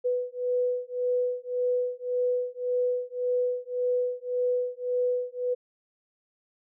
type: beating tone pair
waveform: sine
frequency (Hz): 494.6 / 496.4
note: B4 / B4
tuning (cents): +3 / +9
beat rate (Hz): 1.8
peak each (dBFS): -28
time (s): 0.04-5.55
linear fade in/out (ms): 20
effects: none